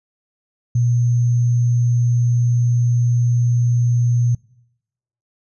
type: tone with sample-and-hold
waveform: sine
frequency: 119.9 Hz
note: A#2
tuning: 49 cents sharp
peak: -13 dBFS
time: 0.75-4.35 s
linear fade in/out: 5 ms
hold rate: 6300 Hz
effects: noise-tail reverb RT60 0.9 s tail -25 dB re dry + resampled to 24000 Hz